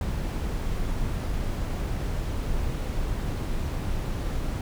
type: noise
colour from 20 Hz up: brown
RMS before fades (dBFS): -28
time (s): 0.01-4.61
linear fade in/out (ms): 2
effects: none